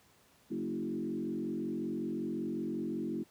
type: tone with frequency modulation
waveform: sine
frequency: 277.2 Hz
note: C#4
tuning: in tune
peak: -33 dBFS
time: 0.5-3.24 s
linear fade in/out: 20 ms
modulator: 45.4 Hz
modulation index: 1.9
effects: pink hiss -65 dBFS RMS until 3.3 s + high-pass 80 Hz 12 dB/octave